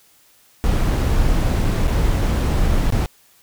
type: noise with dropouts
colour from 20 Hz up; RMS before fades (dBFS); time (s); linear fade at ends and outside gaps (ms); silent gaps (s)
brown; -17; 0.64-3.06; 0; 1.644-1.648 / 1.873-1.878 / 2.903-2.924
effects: white hiss -54 dBFS RMS until 3.42 s